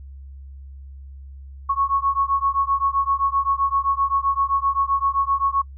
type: beating tone pair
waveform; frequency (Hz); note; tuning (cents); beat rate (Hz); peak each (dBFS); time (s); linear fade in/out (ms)
sine; 1100 / 1107.7; C#6 / C#6; -14 / -2; 7.7; -21 / -21; 1.69-5.62; 10
effects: noise-tail reverb RT60 0.1 s tail -26 dB re dry + added 68 Hz sine -36 dBFS peak until 5.77 s